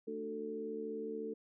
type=harmonic tone with a mistuned harmonic; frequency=74 Hz; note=D2; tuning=14 cents sharp; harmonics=3 / 4 / 5 / 6; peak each=-46 / -46 / -49 / -40 dBFS; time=0.07-1.34 s; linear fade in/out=10 ms; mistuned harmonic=4; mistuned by=+16 cents; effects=none